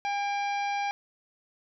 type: harmonic tone with a mistuned harmonic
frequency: 809 Hz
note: G#5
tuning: 46 cents flat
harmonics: 1 / 2 / 3 / 4 / 5 / 6 / 7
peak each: -28 / -40 / -35 / -47 / -49 / -47 / -50 dBFS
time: 0.05-0.91 s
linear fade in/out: 0 ms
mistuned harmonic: 3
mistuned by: -54 cents
effects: none